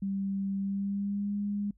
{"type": "tone with pitch glide", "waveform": "sine", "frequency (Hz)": [196, 204], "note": ["G3", "G#3"], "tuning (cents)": [0, -31], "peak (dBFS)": -29, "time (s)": [0.02, 1.71], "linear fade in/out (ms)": 5, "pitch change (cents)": 69, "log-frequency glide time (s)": [0.58, 1.36], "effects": ["noise-tail reverb RT60 0.1 s tail -24 dB re dry", "added 50 Hz sine -60 dBFS peak until 1.77 s"]}